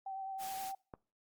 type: tone with vibrato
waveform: sine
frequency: 772 Hz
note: G5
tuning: 27 cents flat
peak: -39 dBFS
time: 0.06-0.75 s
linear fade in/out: 5 ms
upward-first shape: sine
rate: 9.6 Hz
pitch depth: 18 cents each way
type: noise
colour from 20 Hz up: white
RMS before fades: -47 dBFS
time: 0.38-0.73 s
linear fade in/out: 50 ms
type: click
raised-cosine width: 1 ms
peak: -32 dBFS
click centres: 0.938 s
effects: noise-tail reverb RT60 0.4 s tail -24 dB re dry + Opus 48 kbps